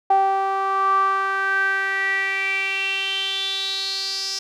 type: tone with band-pass filter sweep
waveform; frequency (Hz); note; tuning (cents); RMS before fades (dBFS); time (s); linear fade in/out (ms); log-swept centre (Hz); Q
sawtooth; 388.7; G4; -15; -22; 0.1-4.39; 5; 800 to 5300; 7.4
effects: none